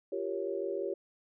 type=chord; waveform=sine; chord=G half-diminished seventh; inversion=third; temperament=equal with one note detuned; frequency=346.2 / 392 / 466.2 / 554.4 Hz; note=F4 / G4 / Bb4 / Db5; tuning=-15 / 0 / 0 / 0 cents; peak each=-39 / -35 / -40 / -38 dBFS; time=0.12-0.94 s; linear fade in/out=5 ms; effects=none